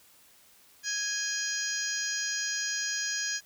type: harmonic tone with a mistuned harmonic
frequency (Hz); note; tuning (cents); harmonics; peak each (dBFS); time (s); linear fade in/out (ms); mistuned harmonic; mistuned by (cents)
830; G#5; -1; 2 / 3 / 4 / 5 / 6 / 7 / 8; -34 / -44 / -42 / -43 / -36 / -39 / -34; 0.83-3.41; 50; 4; -67
effects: white hiss -59 dBFS RMS until 3.45 s